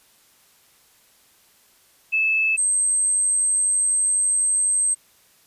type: tone pair in turn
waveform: sine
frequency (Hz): 2615 / 8302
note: E7 / C9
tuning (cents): -15 / -15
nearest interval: octave + minor sixth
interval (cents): 2000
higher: second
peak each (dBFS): -17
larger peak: neither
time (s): 2.12-2.57 / 2.57-4.95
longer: second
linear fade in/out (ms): 20
effects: white hiss -57 dBFS RMS until 5.46 s + resampled to 32000 Hz